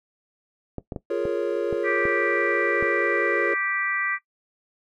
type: clicks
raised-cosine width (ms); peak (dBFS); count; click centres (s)
2; -17; 7; 0.783 / 0.922 / 0.962 / 1.254 / 1.727 / 2.054 / 2.826
type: chord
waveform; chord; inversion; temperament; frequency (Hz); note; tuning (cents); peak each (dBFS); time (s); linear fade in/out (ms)
triangle; Bb minor seventh; second; equal; 349.2 / 415.3 / 466.2 / 554.4; F4 / Ab4 / Bb4 / Db5; 0 / 0 / 0 / 0; -26; 1.1-3.54; 5
type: harmonic tone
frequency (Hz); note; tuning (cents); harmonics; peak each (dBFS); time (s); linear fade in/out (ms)
392.1; G4; 0; 3 / 4 / 5 / 6; -30 / -31 / -25 / -35; 1.83-4.19; 50
effects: noise-tail reverb RT60 0.1 s tail -17 dB re dry